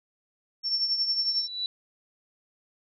sine tone with tremolo, 5430 Hz, F8, 50 cents flat, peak -21 dBFS, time 0.63-1.48 s, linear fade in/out 50 ms, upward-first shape triangle, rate 11 Hz, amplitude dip 65%
sine tone with exponential growth, 3951 Hz, B7, in tune, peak -25 dBFS, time 1.1-1.66 s, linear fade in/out 1 ms, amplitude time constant 120 ms
effects none

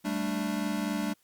square chord, G suspended second, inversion none, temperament equal, 196 / 220 / 293.7 Hz, G3 / A3 / D4, 0 / 0 / 0 cents, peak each -34 dBFS, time 0.04-1.14 s, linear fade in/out 20 ms, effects white hiss -68 dBFS RMS until 1.23 s + Opus 48 kbps

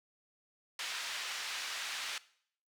pink band-pass noise, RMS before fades -40 dBFS, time 0.79-2.18 s, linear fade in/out 2 ms, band 1700 to 5500 Hz, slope 12 dB/octave, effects noise-tail reverb RT60 0.6 s tail -19 dB re dry

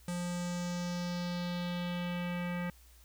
square tone with low-pass filter sweep, 176 Hz, F3, 14 cents sharp, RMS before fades -36 dBFS, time 0.08-2.7 s, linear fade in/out 2 ms, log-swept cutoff 9200 to 2100 Hz, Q 2.5, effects added 60 Hz sine -57 dBFS peak until 3.04 s + white hiss -63 dBFS RMS until 3.04 s

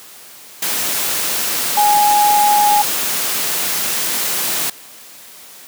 sine tone in noise, 830 Hz, G#5, 1 cent flat, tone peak -10 dBFS, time 1.77-2.82 s, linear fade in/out 5 ms, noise white, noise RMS -19 dBFS, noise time 0.62-4.7 s, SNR +6 dB, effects white hiss -39 dBFS RMS until 5.67 s + high-pass 150 Hz 12 dB/octave

